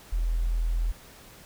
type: tone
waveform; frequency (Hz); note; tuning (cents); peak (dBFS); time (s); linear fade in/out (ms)
sine; 41.6; E1; +17; -23; 0.12-0.92; 10
effects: pink hiss -50 dBFS RMS until 1.45 s